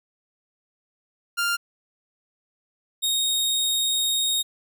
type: tone pair in turn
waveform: sawtooth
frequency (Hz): 1396.9 / 3729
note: F6 / A#7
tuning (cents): 0 / 0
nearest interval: octave + perfect fourth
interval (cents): 1700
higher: second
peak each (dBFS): -18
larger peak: neither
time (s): 1.37-1.57 / 3.02-4.43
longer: second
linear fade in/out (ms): 20
effects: none